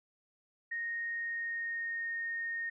sine tone with pitch glide, 1860 to 1847.2 Hz, A#6 to A#6, -4 to -16 cents, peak -34 dBFS, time 0.71-2.7 s, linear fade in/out 10 ms, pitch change -12 cents, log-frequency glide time 1.11-2.15 s, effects none

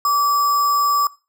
sine tone with sample-and-hold, 1156 Hz, D6, 28 cents flat, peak -14 dBFS, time 0.05-1.07 s, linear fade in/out 2 ms, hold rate 6300 Hz, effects noise-tail reverb RT60 0.3 s tail -20 dB re dry

